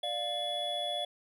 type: tone cluster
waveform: triangle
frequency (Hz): 589 / 704 / 3403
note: D5 / F5 / G#7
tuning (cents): +5 / +14 / +41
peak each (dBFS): -36 / -35 / -33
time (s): 0.03-1.05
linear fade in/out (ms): 5
effects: none